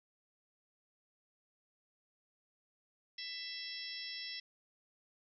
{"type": "harmonic tone", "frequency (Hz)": 664, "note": "E5", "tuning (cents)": 12, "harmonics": [3, 4, 5, 6, 7, 8], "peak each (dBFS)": [-49, -52, -49, -50, -53, -45], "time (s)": [3.18, 4.4], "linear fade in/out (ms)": 5, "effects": []}